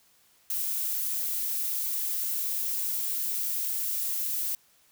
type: noise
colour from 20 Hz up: violet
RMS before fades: -30 dBFS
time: 0.5-4.55 s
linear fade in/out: 2 ms
effects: white hiss -63 dBFS RMS until 4.91 s